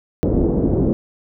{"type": "low-pass noise", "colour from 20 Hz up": "white", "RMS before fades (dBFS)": -17, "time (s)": [0.23, 0.93], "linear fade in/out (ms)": 0, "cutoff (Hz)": 420, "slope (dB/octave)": 24, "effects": []}